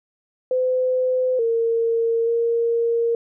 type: tone with pitch steps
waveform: sine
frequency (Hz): 510 / 459.2 / 465.1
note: C5 / A#4 / A#4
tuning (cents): -44 / -26 / -4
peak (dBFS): -17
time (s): 0.51-3.15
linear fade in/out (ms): 2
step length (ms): 880
effects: none